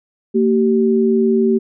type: tone pair together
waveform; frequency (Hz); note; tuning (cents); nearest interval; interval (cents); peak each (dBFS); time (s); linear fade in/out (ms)
sine; 228 / 385.2; A#3 / G4; -38 / -30; major sixth; 908; -14; 0.34-1.59; 20
effects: none